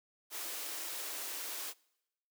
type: high-pass noise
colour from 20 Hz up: white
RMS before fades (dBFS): -41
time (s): 0.3-1.74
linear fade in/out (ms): 50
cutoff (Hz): 280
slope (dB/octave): 96
effects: noise-tail reverb RT60 0.9 s tail -25 dB re dry